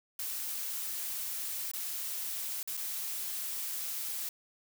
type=noise with dropouts; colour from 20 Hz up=blue; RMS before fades=-37 dBFS; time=0.19-4.29 s; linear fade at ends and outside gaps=2 ms; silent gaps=1.715-1.735 / 2.63-2.675 / 2.769-2.774 s; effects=none